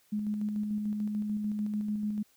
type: tone with tremolo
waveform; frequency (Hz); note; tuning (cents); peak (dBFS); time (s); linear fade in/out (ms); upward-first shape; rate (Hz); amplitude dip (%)
sine; 210; G#3; +19; -28; 0.12-2.23; 10; square; 6.8; 30
effects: white hiss -66 dBFS RMS until 2.36 s